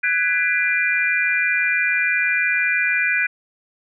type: chord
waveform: sine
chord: G# half-diminished seventh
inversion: third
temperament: just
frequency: 1495.1 / 1661.2 / 1993.5 / 2392 Hz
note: F#6 / G#6 / B6 / D7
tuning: +18 / 0 / +16 / +31 cents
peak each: -22 / -24 / -24 / -20 dBFS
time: 0.03-3.27 s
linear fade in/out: 10 ms
effects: none